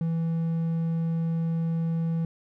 triangle tone, 164.81 Hz, E3, in tune, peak -22 dBFS, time 0.01-2.25 s, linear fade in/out 2 ms, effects none

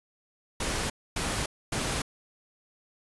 pink noise bursts, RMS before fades -30 dBFS, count 3, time 0.6-2.02 s, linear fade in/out 5 ms, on 300 ms, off 260 ms, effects resampled to 24000 Hz

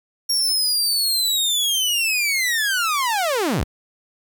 sawtooth linear sweep, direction down, 5588 to 32.89 Hz, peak -15 dBFS, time 0.29-3.64 s, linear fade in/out 10 ms, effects 9-bit

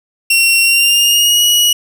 sawtooth tone with pitch glide, 2733 to 2912 Hz, F7 to F#7, -38 to -28 cents, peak -5 dBFS, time 0.3-1.73 s, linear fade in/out 5 ms, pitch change +110 cents, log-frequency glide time 0.62-1.44 s, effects none

